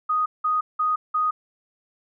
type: tone bursts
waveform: sine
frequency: 1244.5 Hz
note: D#6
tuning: in tune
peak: -19 dBFS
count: 4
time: 0.09-1.31 s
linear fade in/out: 10 ms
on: 170 ms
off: 180 ms
effects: none